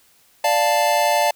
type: chord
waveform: square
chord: D minor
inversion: none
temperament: equal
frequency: 587.3 / 698.5 / 880 Hz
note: D5 / F5 / A5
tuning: 0 / 0 / 0 cents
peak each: -21 / -21 / -20 dBFS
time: 0.44-1.31 s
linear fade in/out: 5 ms
effects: white hiss -56 dBFS RMS until 1.35 s